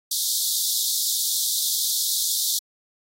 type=high-pass noise; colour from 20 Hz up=pink; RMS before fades=-24 dBFS; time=0.11-2.59 s; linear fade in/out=5 ms; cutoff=3500 Hz; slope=96 dB/octave; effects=AAC 48 kbps